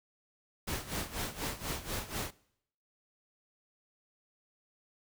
pink noise with tremolo, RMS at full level -35 dBFS, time 0.67-2.31 s, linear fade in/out 10 ms, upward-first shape sine, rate 4.1 Hz, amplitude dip 80%, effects noise-tail reverb RT60 0.7 s tail -22 dB re dry

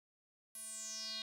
square tone with band-pass filter sweep, 220 Hz, A3, in tune, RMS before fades -45 dBFS, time 0.55-1.22 s, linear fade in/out 2 ms, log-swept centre 11000 to 3800 Hz, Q 6.5, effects none

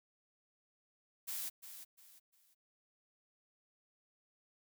blue noise with echo, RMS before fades -41 dBFS, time 1.27-1.5 s, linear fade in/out 20 ms, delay 350 ms, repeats 3, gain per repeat -10 dB, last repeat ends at 2.55 s, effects none

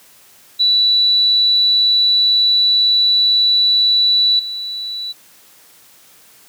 sine tone with level steps, 3951 Hz, B7, in tune, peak -10 / -22 dBFS, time 0.59-5.13 s, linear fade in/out 20 ms, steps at 4.39 s, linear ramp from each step 5 ms, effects white hiss -47 dBFS RMS until 6.48 s + high-pass 80 Hz 12 dB/octave

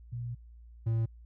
sine / triangle tone pair in turn, 120 / 113.26 Hz, B2 / A#2, -49 / -49 cents, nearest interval minor second, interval 100 cents, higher first, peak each -34 / -24 dBFS, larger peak second, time 0.12-0.35 / 0.86-1.06 s, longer first, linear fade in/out 10 ms, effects added 58 Hz sine -49 dBFS peak until 1.25 s

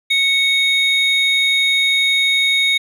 triangle tone pair together, 2217 / 3729 Hz, C#7 / A#7, 0 / 0 cents, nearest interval major sixth, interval 900 cents, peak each -14 dBFS, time 0.1-2.78 s, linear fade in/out 10 ms, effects none

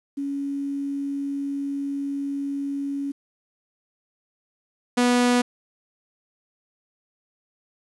sine / sawtooth tone pair in turn, 280 / 245 Hz, C#4 / B3, +18 / -14 cents, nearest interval major second, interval 232 cents, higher first, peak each -25 / -13 dBFS, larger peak second, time 0.17-3.12 / 4.97-5.42 s, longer first, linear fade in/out 10 ms, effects resampled to 24000 Hz + 9-bit

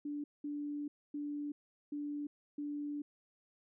sine tone bursts at uneven times, 292 Hz, D4, 10 cents flat, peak -37 dBFS, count 5, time 0.05-0.24 / 0.44-0.88 / 1.14-1.52 / 1.92-2.27 / 2.58-3.02 s, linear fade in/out 5 ms, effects none

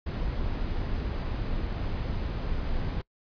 brown noise, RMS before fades -30 dBFS, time 0.06-3.02 s, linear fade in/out 10 ms, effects noise-tail reverb RT60 0.1 s tail -24 dB re dry + resampled to 11025 Hz

